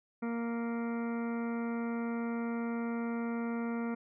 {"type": "harmonic tone", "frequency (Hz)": 233.1, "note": "A#3", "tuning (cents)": 0, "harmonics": [1, 2, 3, 4, 5, 6, 8, 9, 10], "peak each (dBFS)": [-33, -41, -47, -48, -50, -47, -55, -54, -56], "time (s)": [0.22, 3.95], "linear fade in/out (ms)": 10, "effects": []}